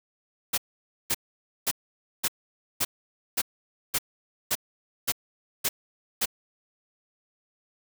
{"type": "noise bursts", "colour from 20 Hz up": "white", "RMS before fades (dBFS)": -25, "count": 11, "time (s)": [0.53, 6.258], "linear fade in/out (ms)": 10, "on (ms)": 48, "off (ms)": 520, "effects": []}